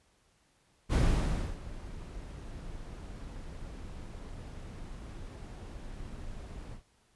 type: noise with ADSR envelope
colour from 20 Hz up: brown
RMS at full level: -24 dBFS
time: 0.89-6.83 s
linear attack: 44 ms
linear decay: 630 ms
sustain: -19 dB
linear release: 110 ms
effects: pink hiss -69 dBFS RMS until 7.15 s + resampled to 24000 Hz